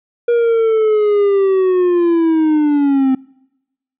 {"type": "linear sweep", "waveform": "triangle", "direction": "down", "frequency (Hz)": [477.3, 260], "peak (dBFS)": -8, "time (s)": [0.28, 3.15], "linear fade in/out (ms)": 5, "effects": ["noise-tail reverb RT60 0.9 s tail -25 dB re dry", "resampled to 8000 Hz"]}